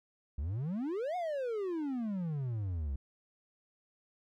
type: exponential two-way sweep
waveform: triangle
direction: up then down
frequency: 64.7 to 741 to 64.7 Hz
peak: -31 dBFS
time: 0.38-2.96 s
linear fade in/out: 5 ms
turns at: 1.16 s
effects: none